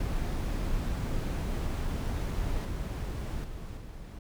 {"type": "noise with level steps", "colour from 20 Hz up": "brown", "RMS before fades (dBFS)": [-31, -34, -40, -43], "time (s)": [0, 4.19], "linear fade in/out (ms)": 5, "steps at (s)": [2.65, 3.44, 3.77], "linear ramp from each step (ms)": 2, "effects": []}